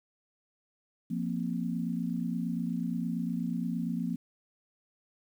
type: chord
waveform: sine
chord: F suspended fourth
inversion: none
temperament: equal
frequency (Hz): 174.61 / 233.1 / 261.6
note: F3 / Bb3 / C4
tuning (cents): 0 / 0 / 0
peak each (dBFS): -33 / -33 / -37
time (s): 1.1-4.16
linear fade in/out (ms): 10
effects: 10-bit